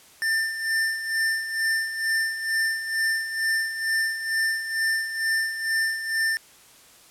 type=tone with tremolo; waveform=square; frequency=1791 Hz; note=A6; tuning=30 cents sharp; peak=-21 dBFS; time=0.22-6.37 s; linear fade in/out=0 ms; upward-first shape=sine; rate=2.2 Hz; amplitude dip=65%; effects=white hiss -52 dBFS RMS until 7.1 s + low-pass 12000 Hz 12 dB/octave